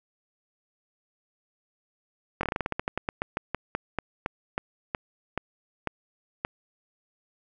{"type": "slowing click train", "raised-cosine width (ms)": 0.5, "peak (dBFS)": -12, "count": 24, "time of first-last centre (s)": [2.41, 6.449], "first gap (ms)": 22, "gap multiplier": 1.16, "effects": []}